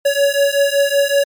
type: beating tone pair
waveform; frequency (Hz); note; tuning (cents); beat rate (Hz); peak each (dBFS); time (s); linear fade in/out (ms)
square; 560 / 565.3; C#5 / C#5; +18 / +34; 5.3; -16; 0.05-1.24; 10
effects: MP3 96 kbps